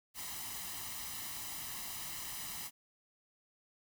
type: noise with comb filter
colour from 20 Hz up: white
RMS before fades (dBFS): -43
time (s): 0.14-2.71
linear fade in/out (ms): 50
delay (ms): 1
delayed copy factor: +0.65
effects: none